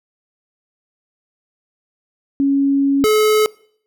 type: tone pair in turn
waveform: sine / square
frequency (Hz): 277.2 / 429.1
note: C#4 / A4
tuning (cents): 0 / -43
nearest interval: minor sixth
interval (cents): 757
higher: second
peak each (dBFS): -12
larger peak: neither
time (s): 2.4-3.04 / 3.04-3.46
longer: first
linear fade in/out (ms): 0
effects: noise-tail reverb RT60 0.6 s tail -23 dB re dry